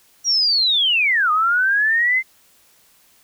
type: linear two-way sweep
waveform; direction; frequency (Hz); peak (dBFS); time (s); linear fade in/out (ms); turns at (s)
sine; down then up; 5770 to 1213 to 2095; -14; 0.24-2.23; 50; 1.31
effects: white hiss -55 dBFS RMS until 3.23 s